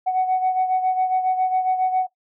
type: beating tone pair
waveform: sine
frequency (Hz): 744 / 751.3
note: F#5 / F#5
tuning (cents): +9 / +26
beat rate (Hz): 7.3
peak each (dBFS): -17 / -24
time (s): 0.06-2.07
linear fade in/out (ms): 20
effects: noise-tail reverb RT60 0.1 s tail -17 dB re dry + tanh soft clip ceiling -13 dBFS